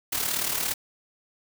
white noise with amplitude modulation, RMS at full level -25 dBFS, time 0.12-0.74 s, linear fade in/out 10 ms, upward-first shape sine, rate 37.4 Hz, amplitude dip 60%, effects none

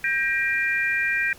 sine tone cluster, 1586 / 1892 / 2391 Hz, G6 / A#6 / D7, +20 / +25 / +30 cents, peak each -25 dBFS, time 0.04-1.33 s, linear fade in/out 2 ms, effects pink hiss -48 dBFS RMS until 1.38 s

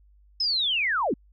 sine linear sweep, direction down, 5240 to 185 Hz, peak -22 dBFS, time 0.4-1.14 s, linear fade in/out 5 ms, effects added 50 Hz sine -54 dBFS peak until 1.32 s

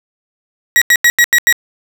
40% pulse tone bursts, 1910 Hz, A#6, 42 cents sharp, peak -5 dBFS, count 6, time 0.76-1.526 s, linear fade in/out 0 ms, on 56 ms, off 86 ms, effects none

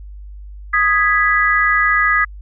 sine chord, G# minor, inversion second, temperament equal, 1244.5 / 1661.2 / 1975.5 Hz, D#6 / G#6 / B6, 0 / 0 / 0 cents, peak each -16 dBFS, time 0.73-2.25 s, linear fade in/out 10 ms, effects added 50 Hz sine -31 dBFS peak until 2.41 s

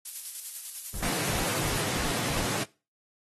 violet noise with tremolo, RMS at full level -33 dBFS, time 0.05-1.83 s, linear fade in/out 5 ms, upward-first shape square, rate 10 Hz, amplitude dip 40%
brown noise bursts, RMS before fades -37 dBFS, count 5, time 0.94-2.45 s, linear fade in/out 2 ms, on 150 ms, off 190 ms
pink high-pass noise, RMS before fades -31 dBFS, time 1.02-2.64 s, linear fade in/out 10 ms, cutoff 100 Hz, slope 96 dB/octave
effects noise-tail reverb RT60 0.3 s tail -20 dB re dry + AAC 32 kbps

